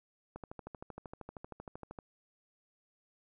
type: click train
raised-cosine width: 1 ms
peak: -30 dBFS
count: 22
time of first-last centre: 0.36-1.988 s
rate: 12.9 Hz
effects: none